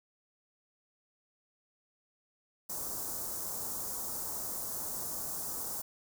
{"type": "band-stop noise", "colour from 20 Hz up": "white", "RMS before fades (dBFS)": -38, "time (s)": [2.69, 5.82], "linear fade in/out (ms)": 10, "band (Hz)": [1200, 5900], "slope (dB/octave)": 24, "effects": []}